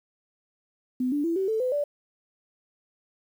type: tone with pitch steps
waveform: sine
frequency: 253.2 / 290.9 / 334.1 / 383.8 / 440.8 / 506.4 / 581.7 Hz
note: B3 / D4 / E4 / G4 / A4 / B4 / D5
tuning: +43 / -16 / +23 / -37 / +3 / +43 / -17 cents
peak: -23 dBFS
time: 1-1.84 s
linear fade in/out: 5 ms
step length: 120 ms
effects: 9-bit